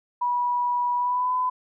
sine tone with pitch glide, 975 to 1007.1 Hz, B5 to B5, -23 to +34 cents, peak -21 dBFS, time 0.21-1.5 s, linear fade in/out 10 ms, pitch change +57 cents, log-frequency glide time 0.96-1.34 s, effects none

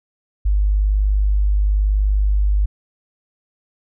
sine tone, 50.5 Hz, G#1, 48 cents flat, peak -13 dBFS, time 0.45-2.66 s, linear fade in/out 10 ms, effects none

